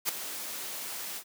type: noise with ADSR envelope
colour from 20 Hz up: white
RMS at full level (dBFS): -26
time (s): 0.05-1.24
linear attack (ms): 40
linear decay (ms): 4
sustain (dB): -12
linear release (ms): 71
effects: high-pass 200 Hz 12 dB/octave